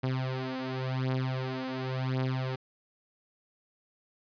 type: beating tone pair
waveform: sawtooth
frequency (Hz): 129.6 / 130.52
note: C3 / C3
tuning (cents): -16 / -4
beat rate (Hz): 0.92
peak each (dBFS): -29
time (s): 0.03-2.56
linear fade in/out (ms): 10
effects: resampled to 11025 Hz